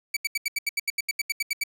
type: tone bursts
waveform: sawtooth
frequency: 2288 Hz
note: D7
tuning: 46 cents flat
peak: -20 dBFS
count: 15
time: 0.14-1.637 s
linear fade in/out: 5 ms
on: 27 ms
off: 78 ms
effects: 10-bit